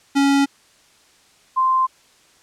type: tone pair in turn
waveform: square / sine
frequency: 278.5 / 1043 Hz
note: C#4 / C6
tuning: +8 / -6 cents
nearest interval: octave + major seventh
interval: 2286 cents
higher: second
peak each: -14 dBFS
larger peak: neither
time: 0.15-0.46 / 1.56-1.87 s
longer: neither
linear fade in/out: 20 ms
effects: white hiss -54 dBFS RMS until 2.42 s + low-pass 8000 Hz 12 dB/octave